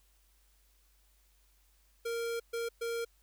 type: tone bursts at uneven times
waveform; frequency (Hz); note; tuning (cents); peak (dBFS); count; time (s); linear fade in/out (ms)
square; 464.9; A#4; -5; -34; 3; 2.05-2.4 / 2.53-2.69 / 2.81-3.05; 10
effects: added 49 Hz sine -66 dBFS peak until 3.22 s + white hiss -71 dBFS RMS until 3.22 s